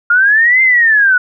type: linear two-way sweep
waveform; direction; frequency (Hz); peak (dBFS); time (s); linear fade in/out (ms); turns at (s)
sine; up then down; 1396.9 to 2100 to 1455; -6; 0.1-1.18; 5; 0.62
effects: none